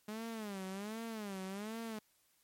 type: tone with vibrato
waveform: sawtooth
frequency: 207.7 Hz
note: G#3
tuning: in tune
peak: -37 dBFS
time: 0.08-1.99 s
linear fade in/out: 5 ms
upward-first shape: sine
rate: 1.3 Hz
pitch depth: 170 cents each way
effects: white hiss -73 dBFS RMS until 2.43 s + MP3 64 kbps